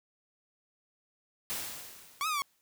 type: noise with exponential decay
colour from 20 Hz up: white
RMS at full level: -34 dBFS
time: 1.5-2.61 s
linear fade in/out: 0 ms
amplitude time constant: 240 ms
type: exponential two-way sweep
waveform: sawtooth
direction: up then down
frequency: 1092 to 1300 to 1092 Hz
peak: -26 dBFS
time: 2.21-2.42 s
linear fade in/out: 0 ms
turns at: 2.27 s
effects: none